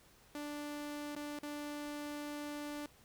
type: tone with dropouts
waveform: sawtooth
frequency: 293.7 Hz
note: D4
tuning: in tune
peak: -37 dBFS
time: 0.35-2.86 s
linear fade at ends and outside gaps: 1 ms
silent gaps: 1.152-1.162 / 1.389-1.431 s
effects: pink hiss -64 dBFS RMS until 3.04 s